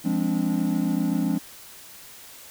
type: chord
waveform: triangle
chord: D half-diminished seventh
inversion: first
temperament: equal with one note detuned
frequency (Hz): 174.61 / 207.7 / 261.6 / 289.3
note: F3 / Ab3 / C4 / D4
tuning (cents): 0 / 0 / 0 / -26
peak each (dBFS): -25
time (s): 0.04-1.39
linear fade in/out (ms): 20
effects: white hiss -45 dBFS RMS until 2.5 s